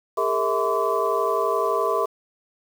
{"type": "tone cluster", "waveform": "sine", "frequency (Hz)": [406, 457.6, 649, 1021, 1149], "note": ["G#4", "A#4", "E5", "C6", "D6"], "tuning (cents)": [-39, -32, -27, -43, -38], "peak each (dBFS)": -26, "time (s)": [0.17, 2.06], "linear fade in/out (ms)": 10, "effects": ["7-bit"]}